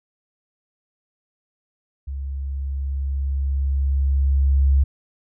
sine tone with level ramp, 68.5 Hz, C#2, 20 cents flat, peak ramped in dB -26 to -12 dBFS, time 2.07-4.84 s, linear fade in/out 10 ms, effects none

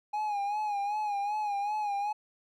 triangle tone with vibrato, 827 Hz, G#5, 8 cents flat, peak -27 dBFS, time 0.13-2.13 s, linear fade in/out 10 ms, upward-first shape sine, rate 2.6 Hz, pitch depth 60 cents each way, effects none

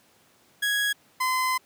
30% pulse tone pair in turn, 1661.2 / 1025.7 Hz, G#6 / C6, 0 / -35 cents, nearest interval minor sixth, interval 835 cents, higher first, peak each -20 dBFS, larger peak neither, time 0.62-0.93 / 1.2-1.58 s, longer second, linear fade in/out 10 ms, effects pink hiss -60 dBFS RMS until 1.65 s + high-pass 150 Hz 12 dB/octave

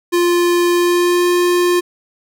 square tone with pitch glide, 349.2 to 353.5 Hz, F4 to F4, 0 to +21 cents, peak -12 dBFS, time 0.12-1.81 s, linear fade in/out 20 ms, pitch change +21 cents, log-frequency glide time 0.69-1.29 s, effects none

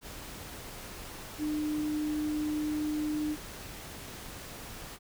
sine tone in noise, 302.6 Hz, D#4, 48 cents flat, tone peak -29 dBFS, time 1.38-3.37 s, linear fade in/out 50 ms, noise pink, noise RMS -44 dBFS, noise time 0.01-4.99 s, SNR +12 dB, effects none

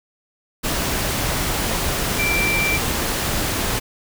sine tone in noise, 2349 Hz, D7, in tune, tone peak -19 dBFS, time 2.18-2.78 s, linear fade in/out 20 ms, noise pink, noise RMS -22 dBFS, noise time 0.63-3.8 s, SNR 0 dB, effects none

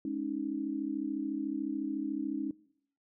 sine chord, Ab suspended fourth, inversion none, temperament equal with one note detuned, 211 / 277.2 / 311.1 Hz, Ab3 / Db4 / Eb4, +28 / 0 / 0 cents, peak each -40 / -35 / -36 dBFS, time 0.05-2.51 s, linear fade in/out 2 ms, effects noise-tail reverb RT60 0.7 s tail -22 dB re dry

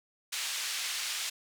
pink band-pass noise, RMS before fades -35 dBFS, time 0.32-1.3 s, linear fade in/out 10 ms, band 2400 to 8400 Hz, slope 12 dB/octave, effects none

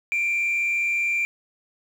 sine tone with frequency modulation, 2367 Hz, D7, 13 cents sharp, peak -19 dBFS, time 0.12-1.25 s, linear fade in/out 0 ms, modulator 98.8 Hz, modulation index 0.47, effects tanh soft clip ceiling -18 dBFS + 8-bit

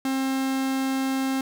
45% pulse tone, 266.3 Hz, C4, 31 cents sharp, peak -23 dBFS, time 0.05-1.41 s, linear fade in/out 2 ms, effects none

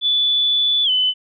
sine tone with pitch glide, 3467 to 3018 Hz, A7 to F#7, -26 to +34 cents, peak -14 dBFS, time 0.01-1.14 s, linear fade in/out 50 ms, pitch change -240 cents, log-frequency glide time 0.84-0.9 s, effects none

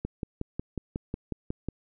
click train, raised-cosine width 3 ms, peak -18 dBFS, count 10, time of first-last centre 0.05-1.686 s, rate 5.5 Hz, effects none

